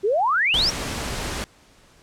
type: exponential sweep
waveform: sine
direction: up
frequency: 370 to 5920 Hz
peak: -17 dBFS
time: 0.03-0.71 s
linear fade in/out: 20 ms
type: noise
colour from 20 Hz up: pink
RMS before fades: -28 dBFS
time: 0.54-1.44 s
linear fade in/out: 0 ms
effects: pink hiss -54 dBFS RMS until 2.02 s + low-pass 9000 Hz 12 dB/octave